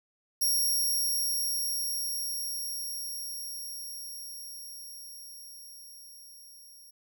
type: tone with level ramp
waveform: 10% pulse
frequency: 5588 Hz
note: F8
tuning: in tune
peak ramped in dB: -18 to -45 dBFS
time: 0.41-6.91 s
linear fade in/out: 10 ms
effects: none